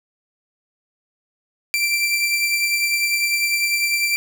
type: beating tone pair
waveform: sawtooth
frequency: 2349 / 2359 Hz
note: D7 / D7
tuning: 0 / +7 cents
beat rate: 10 Hz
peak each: -15 / -23 dBFS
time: 1.74-4.16 s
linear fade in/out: 0 ms
effects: none